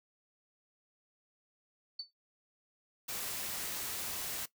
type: tone with exponential decay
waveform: sine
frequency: 4508 Hz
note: C#8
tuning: 28 cents sharp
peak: -34 dBFS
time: 1.99-2.11 s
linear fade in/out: 5 ms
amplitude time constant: 25 ms
type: noise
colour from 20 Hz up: white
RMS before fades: -39 dBFS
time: 3.08-4.46 s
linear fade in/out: 10 ms
effects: noise-tail reverb RT60 0.1 s tail -17 dB re dry